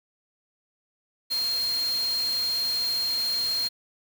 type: tone in noise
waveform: sine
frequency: 4214 Hz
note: C8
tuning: 12 cents sharp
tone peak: -24 dBFS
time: 1.3-3.69 s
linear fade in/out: 20 ms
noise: white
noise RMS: -37 dBFS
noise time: 1.3-3.69 s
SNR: +10 dB
effects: none